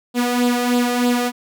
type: tone with flanger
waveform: sawtooth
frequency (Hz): 244.2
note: B3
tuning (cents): -19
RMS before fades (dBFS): -18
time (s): 0.14-1.32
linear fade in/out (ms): 50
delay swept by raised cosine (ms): 0.24 to 1.64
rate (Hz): 3.2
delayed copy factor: +0.6
effects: none